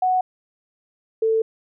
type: tone pair in turn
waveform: sine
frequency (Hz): 740 / 445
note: F#5 / A4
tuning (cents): 0 / +20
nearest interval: major sixth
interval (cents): 880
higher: first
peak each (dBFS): -16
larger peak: neither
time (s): 0.02-0.21 / 1.22-1.42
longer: second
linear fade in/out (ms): 5
effects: none